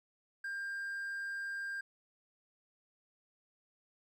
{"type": "tone with hard clipping", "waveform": "triangle", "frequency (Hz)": 1597, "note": "G6", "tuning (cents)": 32, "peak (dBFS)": -38, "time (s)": [0.44, 1.81], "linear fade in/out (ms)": 5, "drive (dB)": 5, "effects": []}